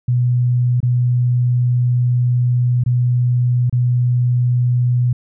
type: tone with dropouts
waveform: sine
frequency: 123.1 Hz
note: B2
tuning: 5 cents flat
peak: -12 dBFS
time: 0.08-5.13 s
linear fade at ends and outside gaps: 5 ms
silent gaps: 0.804-0.829 / 2.838-2.861 / 3.697-3.726 s
effects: none